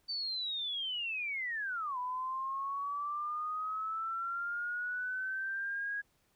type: linear two-way sweep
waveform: sine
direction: down then up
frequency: 4602 to 987.8 to 1656 Hz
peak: -34 dBFS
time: 0.08-6.02 s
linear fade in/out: 20 ms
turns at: 1.98 s
effects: pink hiss -73 dBFS RMS until 6.35 s